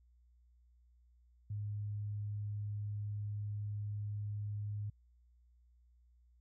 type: tone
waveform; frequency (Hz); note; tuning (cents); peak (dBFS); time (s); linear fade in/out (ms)
sine; 103.83; G#2; 0; -37; 1.5-4.9; 5
effects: added 60 Hz sine -64 dBFS peak until 6.4 s